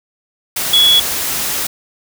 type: tone in noise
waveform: sine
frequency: 3375 Hz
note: G#7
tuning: 27 cents sharp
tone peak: -7 dBFS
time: 0.73-1 s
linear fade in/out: 5 ms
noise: white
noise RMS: -19 dBFS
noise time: 0.56-1.67 s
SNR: +9 dB
effects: none